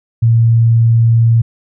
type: tone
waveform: sine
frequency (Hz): 115.2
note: A#2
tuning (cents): -20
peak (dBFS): -6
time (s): 0.22-1.42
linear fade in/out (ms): 10
effects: none